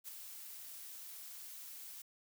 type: noise with ADSR envelope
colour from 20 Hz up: blue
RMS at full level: -45 dBFS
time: 0.04-2.02 s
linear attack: 41 ms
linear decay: 9 ms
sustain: -5 dB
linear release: 5 ms
effects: none